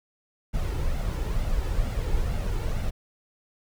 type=noise with flanger; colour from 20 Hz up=brown; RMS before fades=-26 dBFS; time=0.53-2.91 s; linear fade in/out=20 ms; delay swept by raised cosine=1.4 to 2.3 ms; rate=2.2 Hz; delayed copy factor=+0.5; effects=none